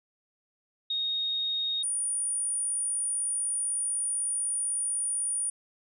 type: tone pair in turn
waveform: sine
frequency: 3729 / 9478 Hz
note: A#7 / D9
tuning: 0 / +15 cents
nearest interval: octave + major third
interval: 1615 cents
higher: second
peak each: -27 dBFS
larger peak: neither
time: 0.9-1.83 / 1.83-5.5 s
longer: second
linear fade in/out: 5 ms
effects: none